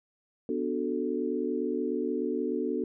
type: chord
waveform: sine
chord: B minor seventh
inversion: none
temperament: equal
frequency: 246.9 / 293.7 / 370 / 440 Hz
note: B3 / D4 / F#4 / A4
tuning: 0 / 0 / 0 / 0 cents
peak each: -33 dBFS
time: 0.49-2.84 s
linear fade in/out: 2 ms
effects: none